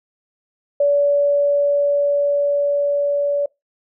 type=tone with level ramp; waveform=sine; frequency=573 Hz; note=D5; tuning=43 cents flat; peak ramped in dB=-12 to -16 dBFS; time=0.8-3.46 s; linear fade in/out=5 ms; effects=noise-tail reverb RT60 0.2 s tail -24 dB re dry